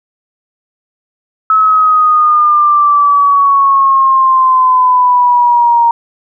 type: exponential sweep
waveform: sine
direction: down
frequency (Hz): 1296 to 932.3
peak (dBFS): -5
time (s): 1.5-5.91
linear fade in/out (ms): 2
effects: none